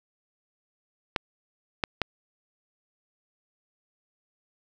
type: clicks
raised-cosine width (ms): 0.3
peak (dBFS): -8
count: 3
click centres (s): 1.162 / 1.838 / 2.017
effects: none